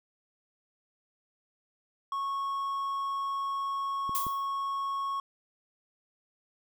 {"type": "tone", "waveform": "triangle", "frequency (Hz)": 1101, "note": "C#6", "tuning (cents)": -12, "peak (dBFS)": -28, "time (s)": [2.12, 5.2], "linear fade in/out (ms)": 2}
{"type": "clicks", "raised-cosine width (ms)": 3, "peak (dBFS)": -28, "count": 2, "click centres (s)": [4.094, 4.267]}
{"type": "noise with exponential decay", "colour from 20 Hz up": "violet", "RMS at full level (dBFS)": -29, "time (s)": [4.15, 4.48], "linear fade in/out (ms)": 0, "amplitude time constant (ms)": 70}
{"effects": []}